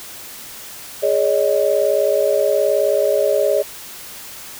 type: chord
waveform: sine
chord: Ab suspended fourth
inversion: none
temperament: equal with one note detuned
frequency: 415.3 / 563.4 / 622.3 Hz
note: Ab4 / Db5 / Eb5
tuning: 0 / +28 / 0 cents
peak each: -19 / -17 / -18 dBFS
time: 1.02-3.63 s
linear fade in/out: 20 ms
effects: white hiss -35 dBFS RMS until 4.59 s